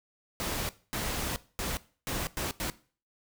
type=noise bursts at uneven times; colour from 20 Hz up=pink; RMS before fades=-33 dBFS; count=6; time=0.4-0.69 / 0.93-1.36 / 1.59-1.77 / 2.07-2.27 / 2.37-2.51 / 2.6-2.7 s; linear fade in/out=0 ms; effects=noise-tail reverb RT60 0.4 s tail -18 dB re dry